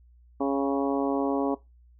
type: harmonic tone with a mistuned harmonic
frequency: 138.59 Hz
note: C#3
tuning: in tune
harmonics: 2 / 3 / 4 / 5 / 6 / 7 / 8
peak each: -26 / -30 / -32 / -34 / -36 / -37 / -38 dBFS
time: 0.4-1.55 s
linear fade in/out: 10 ms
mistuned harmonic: 6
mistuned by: -21 cents
effects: noise-tail reverb RT60 0.2 s tail -19 dB re dry + added 60 Hz sine -53 dBFS peak until 1.99 s